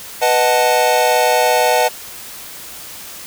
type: chord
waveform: square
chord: B dominant seventh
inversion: none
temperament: equal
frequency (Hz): 493.9 / 622.3 / 740 / 880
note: B4 / D#5 / F#5 / A5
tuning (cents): 0 / 0 / 0 / 0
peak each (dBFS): -18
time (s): 0.21-1.89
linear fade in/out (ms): 20
effects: white hiss -33 dBFS RMS until 3.26 s